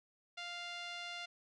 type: tone with low-pass filter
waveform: 5% pulse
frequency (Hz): 698.5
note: F5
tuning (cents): 0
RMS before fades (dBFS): -45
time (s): 0.37-1.26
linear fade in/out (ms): 10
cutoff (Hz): 3300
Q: 1.2
effects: none